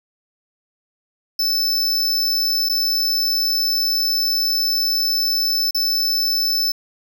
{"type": "tone with dropouts", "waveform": "square", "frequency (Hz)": 5274, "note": "E8", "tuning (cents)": 0, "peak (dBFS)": -17, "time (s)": [1.39, 6.72], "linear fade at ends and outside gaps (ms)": 5, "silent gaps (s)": [[2.689, 2.695], [5.709, 5.746]], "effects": []}